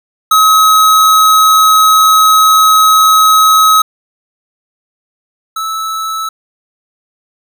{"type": "tone pair in turn", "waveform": "square", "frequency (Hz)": [1277, 1306.8], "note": ["D#6", "E6"], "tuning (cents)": [45, -15], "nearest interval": "unison", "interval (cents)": 40, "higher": "second", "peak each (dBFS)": [-5, -16], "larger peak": "first", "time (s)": [[0.31, 3.82], [5.56, 6.29]], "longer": "first", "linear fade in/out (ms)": 5, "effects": []}